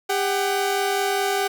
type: tone pair together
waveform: sawtooth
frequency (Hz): 399.9 / 755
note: G4 / F#5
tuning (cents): +35 / +35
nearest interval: major seventh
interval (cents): 1100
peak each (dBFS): -19 / -20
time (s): 0.09-1.48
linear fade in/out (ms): 10
effects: none